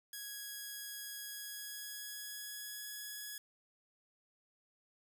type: tone with pitch glide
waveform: 5% pulse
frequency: 1661.2 to 1682.4 Hz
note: G#6 to G#6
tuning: 0 to +22 cents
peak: -33 dBFS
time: 0.13-3.38 s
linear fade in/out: 2 ms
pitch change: +22 cents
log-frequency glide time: 1.22-2.91 s
effects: none